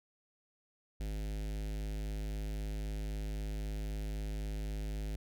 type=tone with notch filter; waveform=square; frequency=51.91 Hz; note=G#1; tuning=in tune; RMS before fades=-38 dBFS; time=1-5.16 s; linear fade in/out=5 ms; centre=1100 Hz; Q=0.92; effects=none